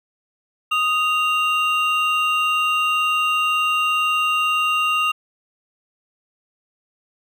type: tone pair together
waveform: triangle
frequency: 1244.5 / 2781 Hz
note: D#6 / F7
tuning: 0 / -8 cents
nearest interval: octave + major second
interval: 1392 cents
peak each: -18 dBFS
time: 0.71-5.12 s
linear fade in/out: 10 ms
effects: none